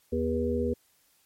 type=harmonic tone; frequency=80.6 Hz; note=E2; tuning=38 cents flat; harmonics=1 / 3 / 5 / 6; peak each=-32 / -30 / -31 / -30 dBFS; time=0.12-0.74 s; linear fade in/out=10 ms; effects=white hiss -66 dBFS RMS until 1.25 s + MP3 64 kbps